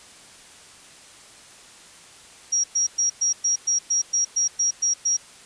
sine tone bursts, 5670 Hz, F8, 25 cents sharp, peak -18 dBFS, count 12, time 2.52-5.17 s, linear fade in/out 10 ms, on 120 ms, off 110 ms, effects white hiss -47 dBFS RMS until 5.45 s + resampled to 22050 Hz

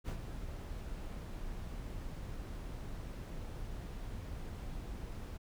brown noise with ADSR envelope, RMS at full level -36 dBFS, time 0.04-5.38 s, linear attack 44 ms, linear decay 78 ms, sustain -7 dB, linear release 17 ms, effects none

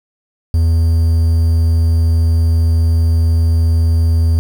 triangle tone with quantisation, 82.41 Hz, E2, in tune, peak -7 dBFS, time 0.54-4.39 s, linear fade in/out 0 ms, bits 6, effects none

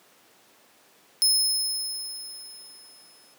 25% pulse tone with exponential decay, 5180 Hz, E8, 31 cents flat, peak -12 dBFS, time 1.22-3.34 s, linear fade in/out 0 ms, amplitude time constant 460 ms, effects pink hiss -57 dBFS RMS until 3.38 s + high-pass 300 Hz 12 dB/octave

